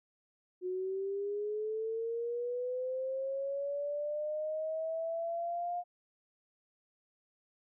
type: linear sweep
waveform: sine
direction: up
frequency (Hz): 361.6 to 710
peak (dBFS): -33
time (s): 0.61-5.84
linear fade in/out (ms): 50
effects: none